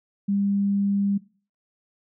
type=tone; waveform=sine; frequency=200 Hz; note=G3; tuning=35 cents sharp; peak=-20 dBFS; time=0.28-1.18 s; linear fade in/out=10 ms; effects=noise-tail reverb RT60 0.4 s tail -20 dB re dry